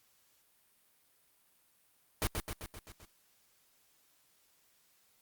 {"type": "noise with echo", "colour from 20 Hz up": "pink", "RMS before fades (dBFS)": -31, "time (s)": [2.22, 2.27], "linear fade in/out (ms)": 0, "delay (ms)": 130, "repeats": 6, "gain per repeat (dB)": -4, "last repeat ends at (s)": 3.05, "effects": ["white hiss -70 dBFS RMS until 5.21 s", "Opus 48 kbps"]}